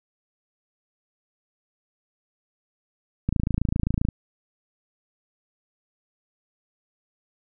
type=click train; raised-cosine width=5 ms; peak=-10 dBFS; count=23; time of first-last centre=3.29-4.087 s; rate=27.6 Hz; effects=none